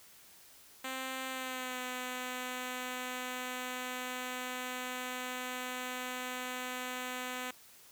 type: tone with pitch glide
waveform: 5% pulse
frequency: 261.6 to 252.1 Hz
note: C4 to B3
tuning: 0 to +36 cents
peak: -26 dBFS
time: 0.84-7.51 s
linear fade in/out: 5 ms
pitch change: -64 cents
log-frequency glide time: 1.29-1.79 s
effects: white hiss -58 dBFS RMS until 7.91 s